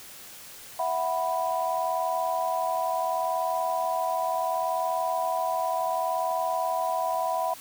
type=chord; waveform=sine; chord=E suspended second; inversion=none; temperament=equal; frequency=659.3 / 740 / 987.8 Hz; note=E5 / F#5 / B5; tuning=0 / 0 / 0 cents; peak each=-29 dBFS; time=0.79-7.54 s; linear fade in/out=5 ms; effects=white hiss -45 dBFS RMS until 7.6 s